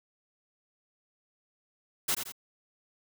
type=noise with echo; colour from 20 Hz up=white; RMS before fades=-28 dBFS; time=2.08-2.15 s; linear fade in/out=10 ms; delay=86 ms; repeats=2; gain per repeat=-7 dB; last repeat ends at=2.322 s; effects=none